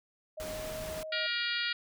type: tone with pitch glide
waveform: sine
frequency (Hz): 622.3 to 628.4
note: D#5 to D#5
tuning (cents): 0 to +17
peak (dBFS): -38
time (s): 0.37-1.27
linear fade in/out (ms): 10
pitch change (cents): +17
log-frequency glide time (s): 0.54-0.76
type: noise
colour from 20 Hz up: pink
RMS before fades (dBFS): -42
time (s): 0.4-1.03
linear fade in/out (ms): 0
type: harmonic tone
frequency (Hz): 474.1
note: A#4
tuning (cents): +29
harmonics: 3 / 4 / 5 / 6 / 7 / 8 / 9 / 10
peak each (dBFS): -36 / -37 / -38 / -39 / -39 / -40 / -41 / -41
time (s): 1.12-1.73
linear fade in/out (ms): 5
effects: none